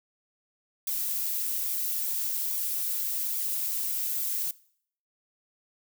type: noise with flanger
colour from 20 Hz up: violet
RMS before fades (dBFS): -30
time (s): 0.87-4.51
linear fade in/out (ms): 2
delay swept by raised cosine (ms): 0.84 to 5.94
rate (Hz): 1.2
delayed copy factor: +0.5
effects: noise-tail reverb RT60 0.6 s tail -21 dB re dry